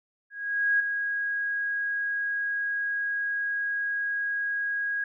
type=tone with ADSR envelope; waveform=sine; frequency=1645 Hz; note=G#6; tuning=17 cents flat; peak=-19 dBFS; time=0.3-5.04 s; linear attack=500 ms; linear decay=3 ms; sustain=-7 dB; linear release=3 ms; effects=none